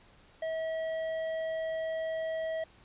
sine tone with tanh clipping, 644 Hz, E5, 41 cents flat, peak -33 dBFS, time 0.42-2.64 s, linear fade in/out 5 ms, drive 10 dB, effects pink hiss -60 dBFS RMS until 2.84 s + resampled to 8000 Hz

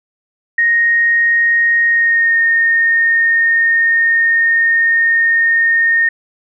sine tone with pitch glide, 1864.7 to 1839 Hz, A#6 to A#6, 0 to -24 cents, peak -9 dBFS, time 0.58-6.09 s, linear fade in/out 5 ms, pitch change -24 cents, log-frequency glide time 1.88-2.38 s, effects none

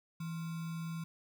sine tone with sample-and-hold, 164.81 Hz, E3, in tune, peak -37 dBFS, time 0.2-1.04 s, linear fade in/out 5 ms, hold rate 1225 Hz, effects none

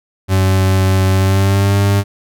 40% pulse tone with pitch glide, 95 to 100.13 Hz, F#2 to G2, +46 to +37 cents, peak -9 dBFS, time 0.28-2.04 s, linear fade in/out 50 ms, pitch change +91 cents, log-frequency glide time 1.14-1.77 s, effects none

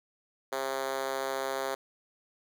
5% pulse tone with high-pass filter, 134.3 Hz, C3, 46 cents sharp, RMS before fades -33 dBFS, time 0.52-1.75 s, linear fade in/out 5 ms, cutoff 460 Hz, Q 2.2, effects none

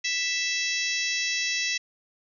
harmonic tone with a mistuned harmonic, 659.3 Hz, E5, in tune, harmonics 3 / 4 / 5 / 6 / 7 / 8 / 9 / 10, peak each -31 / -30 / -36 / -34 / -38 / -33 / -34 / -39 dBFS, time 0.04-1.78 s, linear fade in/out 10 ms, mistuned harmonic 8, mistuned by +28 cents, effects none

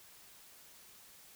silence, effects white hiss -58 dBFS RMS until 1.35 s

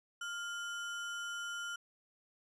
sine tone with sample-and-hold, 1400 Hz, F6, 4 cents sharp, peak -38 dBFS, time 0.21-1.76 s, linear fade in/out 5 ms, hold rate 4410 Hz, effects resampled to 22050 Hz

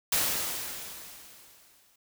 white noise with exponential decay, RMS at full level -25 dBFS, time 0.12-1.96 s, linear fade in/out 5 ms, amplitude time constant 400 ms, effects none

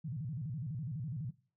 sine tone with vibrato, 137.9 Hz, C#3, 9 cents flat, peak -37 dBFS, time 0.04-1.31 s, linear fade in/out 10 ms, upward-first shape square, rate 12 Hz, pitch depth 250 cents each way, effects noise-tail reverb RT60 0.4 s tail -19 dB re dry

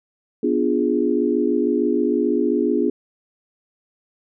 sine chord, B diminished seventh, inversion none, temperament equal, 246.9 / 293.7 / 349.2 / 415.3 Hz, B3 / D4 / F4 / Ab4, 0 / 0 / 0 / 0 cents, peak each -22 dBFS, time 0.43-2.9 s, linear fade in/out 5 ms, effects none

